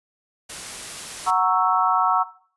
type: noise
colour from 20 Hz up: white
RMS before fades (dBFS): -34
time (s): 0.49-1.31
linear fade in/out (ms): 10
type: chord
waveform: sine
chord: F# dominant seventh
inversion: none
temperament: equal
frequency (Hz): 740 / 932.3 / 1108.7 / 1318.5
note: F#5 / A#5 / C#6 / E6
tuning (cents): 0 / 0 / 0 / 0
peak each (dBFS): -22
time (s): 1.26-2.24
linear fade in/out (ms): 20
effects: noise-tail reverb RT60 0.5 s tail -17 dB re dry + resampled to 24000 Hz